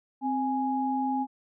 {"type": "tone pair together", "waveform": "sine", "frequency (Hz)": [261.9, 830.6], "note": ["C4", "G#5"], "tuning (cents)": [2, 0], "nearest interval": "octave + minor sixth", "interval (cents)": 1998, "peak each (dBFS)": -28, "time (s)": [0.21, 1.27], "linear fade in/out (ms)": 50, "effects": []}